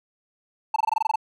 triangle tone bursts, 880 Hz, A5, in tune, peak -16 dBFS, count 10, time 0.74-1.158 s, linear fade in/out 5 ms, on 22 ms, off 22 ms, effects none

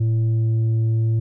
sine tone with tanh clipping, 112.4 Hz, A2, 37 cents sharp, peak -17 dBFS, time 0-1.2 s, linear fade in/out 10 ms, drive 4 dB, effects none

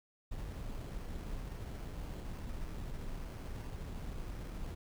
brown noise with sample-and-hold, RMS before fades -42 dBFS, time 0.31-4.75 s, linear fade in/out 10 ms, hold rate 3675 Hz, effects none

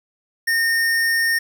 square tone, 1832 Hz, A#6, 31 cents flat, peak -17 dBFS, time 0.47-1.39 s, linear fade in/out 10 ms, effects 8-bit

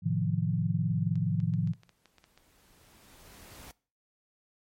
sine chord, F dominant seventh, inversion first, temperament equal with one note detuned, 108.99 / 130.81 / 155.56 / 174.61 Hz, A2 / C3 / Eb3 / F3, -16 / 0 / 0 / 0 cents, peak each -31 / -34 / -30 / -30 dBFS, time 0.02-1.75 s, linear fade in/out 50 ms
pink noise with exponential growth, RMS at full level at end -47 dBFS, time 0.99-3.71 s, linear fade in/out 0 ms, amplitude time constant 590 ms
clicks, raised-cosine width 0.2 ms, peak -37 dBFS, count 11, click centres 1.156 / 1.402 / 1.538 / 1.674 / 1.735 / 1.834 / 1.893 / 2.057 / 2.183 / 2.241 / 2.376 s
effects noise-tail reverb RT60 0.4 s tail -22 dB re dry + MP3 64 kbps

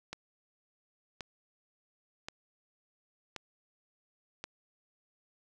click train, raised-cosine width 0.2 ms, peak -22 dBFS, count 5, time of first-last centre 0.13-4.44 s, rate 0.928 Hz, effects none

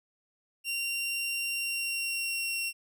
sawtooth tone with pitch glide, 2762 to 2735 Hz, F7 to F7, -20 to -37 cents, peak -27 dBFS, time 0.64-2.73 s, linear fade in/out 50 ms, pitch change -17 cents, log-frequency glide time 1.52-2.6 s, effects none

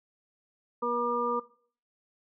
harmonic tone, 239.8 Hz, A#3, 49 cents sharp, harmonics 1 / 2 / 4 / 5, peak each -37 / -31 / -33 / -31 dBFS, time 0.82-1.4 s, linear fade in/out 10 ms, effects noise-tail reverb RT60 0.5 s tail -19 dB re dry

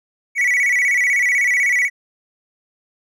triangle tone with vibrato, 2093 Hz, C7, in tune, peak -12 dBFS, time 0.35-1.9 s, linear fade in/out 50 ms, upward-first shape square, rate 16 Hz, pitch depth 110 cents each way, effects none

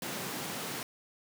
pink high-pass noise, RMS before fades -38 dBFS, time 0.02-0.83 s, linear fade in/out 2 ms, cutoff 140 Hz, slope 24 dB/octave, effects none

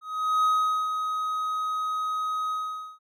triangle tone with ADSR envelope, 1261 Hz, D#6, 23 cents sharp, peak -17 dBFS, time 0.01-2.99 s, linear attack 430 ms, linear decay 440 ms, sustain -7 dB, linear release 480 ms, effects none

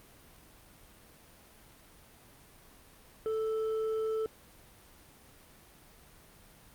sine tone with hard clipping, 440 Hz, A4, in tune, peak -31 dBFS, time 3.26-4.26 s, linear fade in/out 0 ms, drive 4 dB, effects pink hiss -57 dBFS RMS until 6.74 s + Opus 32 kbps

